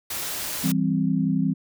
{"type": "noise", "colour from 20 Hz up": "white", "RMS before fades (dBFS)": -30, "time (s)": [0.1, 0.72], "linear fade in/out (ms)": 5}
{"type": "chord", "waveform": "sine", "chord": "C major", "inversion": "first", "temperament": "equal", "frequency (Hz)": [164.81, 196, 261.6], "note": ["E3", "G3", "C4"], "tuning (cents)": [0, 0, 0], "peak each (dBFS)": [-24, -24, -24], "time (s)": [0.63, 1.54], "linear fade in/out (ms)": 20}
{"effects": []}